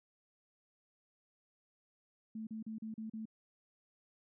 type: tone bursts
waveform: sine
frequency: 220 Hz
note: A3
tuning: in tune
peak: -40 dBFS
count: 6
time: 2.35-3.255 s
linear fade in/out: 5 ms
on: 120 ms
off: 37 ms
effects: none